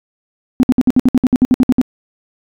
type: tone bursts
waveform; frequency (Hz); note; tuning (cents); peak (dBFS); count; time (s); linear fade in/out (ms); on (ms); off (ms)
sine; 252.8; B3; +41; -5; 14; 0.6-1.814; 0; 31; 60
effects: tanh soft clip ceiling -1 dBFS